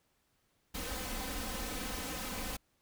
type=noise with comb filter; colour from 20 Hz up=pink; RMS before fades=-39 dBFS; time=0.74-2.57 s; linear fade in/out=10 ms; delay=3.9 ms; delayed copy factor=+0.95; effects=pink hiss -75 dBFS RMS until 2.81 s